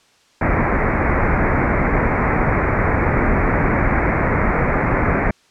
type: low-pass noise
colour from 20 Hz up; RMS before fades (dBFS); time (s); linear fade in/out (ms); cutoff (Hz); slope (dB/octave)
pink; -17; 0.41-5.31; 5; 2300; 96
effects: white hiss -55 dBFS RMS until 5.5 s + low-pass 6000 Hz 12 dB/octave